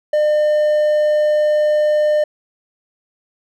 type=tone; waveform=triangle; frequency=603 Hz; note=D5; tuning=46 cents sharp; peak=-10 dBFS; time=0.13-2.24 s; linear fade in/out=5 ms; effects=none